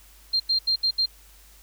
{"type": "tone bursts at uneven times", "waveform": "sine", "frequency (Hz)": 4186, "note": "C8", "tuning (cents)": 0, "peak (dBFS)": -19, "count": 5, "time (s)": [[0.33, 0.4], [0.49, 0.59], [0.67, 0.76], [0.83, 0.91], [0.98, 1.06]], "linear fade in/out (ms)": 10, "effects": ["added 50 Hz sine -52 dBFS peak until 1.62 s", "white hiss -54 dBFS RMS until 1.62 s"]}